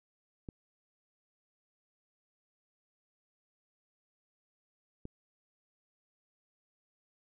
clicks, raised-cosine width 3 ms, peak -29 dBFS, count 2, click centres 0.488 / 5.054 s, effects none

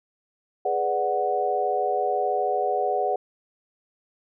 sine chord, G# half-diminished seventh, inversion none, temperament equal, 415.3 / 493.9 / 587.3 / 740 Hz, G#4 / B4 / D5 / F#5, 0 / 0 / 0 / 0 cents, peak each -28 / -29 / -29 / -24 dBFS, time 0.65-3.16 s, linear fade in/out 5 ms, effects none

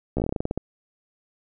slowing click train, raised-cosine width 2 ms, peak -12 dBFS, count 13, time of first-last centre 0.17-0.576 s, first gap 14 ms, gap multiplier 1.15, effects none

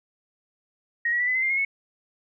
sine tone with pitch steps, 1879 / 1921.8 / 1965.6 / 2010 / 2056 / 2103 / 2151 / 2200 Hz, A#6 / B6 / B6 / B6 / C7 / C7 / C7 / C#7, +13 / -48 / -9 / +30 / -31 / +8 / +47 / -14 cents, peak -21 dBFS, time 1.05-1.65 s, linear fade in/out 5 ms, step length 75 ms, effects none

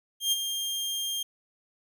sawtooth tone with ADSR envelope, 3203 Hz, G7, 37 cents sharp, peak -18 dBFS, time 0.2-1.23 s, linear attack 120 ms, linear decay 27 ms, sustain -8 dB, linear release 6 ms, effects none

